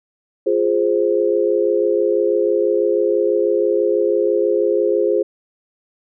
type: chord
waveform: sine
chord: F minor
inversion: none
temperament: equal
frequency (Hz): 349.2 / 415.3 / 523.3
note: F4 / Ab4 / C5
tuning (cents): 0 / 0 / 0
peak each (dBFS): -19 / -17 / -19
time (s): 0.46-5.23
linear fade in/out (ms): 10
effects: none